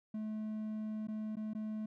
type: tone with dropouts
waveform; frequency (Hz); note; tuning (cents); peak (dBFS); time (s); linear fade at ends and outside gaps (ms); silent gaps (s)
triangle; 215.7; A3; -34; -35; 0.14-1.86; 5; 1.072-1.083 / 1.357-1.368 / 1.535-1.549
effects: none